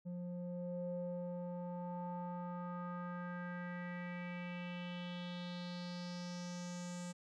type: tone with low-pass filter sweep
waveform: square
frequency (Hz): 176.7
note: F3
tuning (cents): +21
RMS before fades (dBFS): -44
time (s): 0.05-7.13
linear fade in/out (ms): 20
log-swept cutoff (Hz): 370 to 7800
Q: 4
effects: none

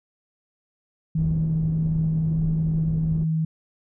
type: tone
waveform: sine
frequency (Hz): 159.5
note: D#3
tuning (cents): +43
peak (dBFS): -20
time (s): 1.15-3.45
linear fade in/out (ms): 5
type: low-pass noise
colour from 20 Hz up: pink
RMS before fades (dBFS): -32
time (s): 1.17-3.25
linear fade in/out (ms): 20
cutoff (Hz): 210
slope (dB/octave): 12
effects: none

